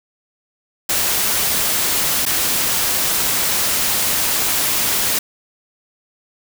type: noise with dropouts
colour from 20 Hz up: white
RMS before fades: -18 dBFS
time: 0.89-5.19 s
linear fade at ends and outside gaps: 5 ms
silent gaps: 2.254-2.262 s
effects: none